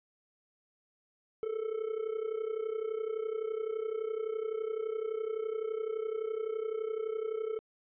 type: tone with amplitude modulation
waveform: triangle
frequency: 439.6 Hz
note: A4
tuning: 2 cents flat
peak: -27 dBFS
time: 1.43-7.59 s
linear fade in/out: 0 ms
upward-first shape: sine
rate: 31.8 Hz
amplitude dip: 80%
effects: resampled to 8000 Hz